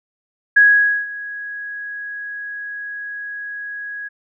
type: tone with ADSR envelope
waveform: sine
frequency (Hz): 1661.2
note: G#6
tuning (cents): 0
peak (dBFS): -6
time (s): 0.56-4.09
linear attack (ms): 11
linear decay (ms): 490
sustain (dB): -20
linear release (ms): 19
effects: none